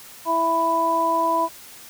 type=harmonic tone; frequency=330.7 Hz; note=E4; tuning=6 cents sharp; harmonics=1 / 2 / 3; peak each=-28 / -24 / -19 dBFS; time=0.25-1.49 s; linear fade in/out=50 ms; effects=white hiss -43 dBFS RMS until 1.89 s